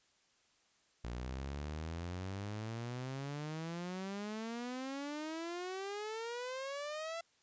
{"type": "exponential sweep", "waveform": "sawtooth", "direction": "up", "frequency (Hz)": [58, 677], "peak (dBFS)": -36, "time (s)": [1.04, 7.21], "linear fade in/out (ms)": 5, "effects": ["white hiss -72 dBFS RMS until 7.42 s", "resampled to 16000 Hz"]}